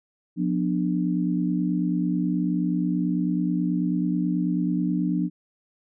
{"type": "chord", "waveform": "sine", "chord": "B diminished", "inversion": "second", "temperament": "just", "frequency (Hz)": [177.8, 246.9, 296.3], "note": ["F3", "B3", "D4"], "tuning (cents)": [31, 0, 15], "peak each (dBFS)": [-24, -28, -26], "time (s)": [0.36, 5.3], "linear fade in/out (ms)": 50, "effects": []}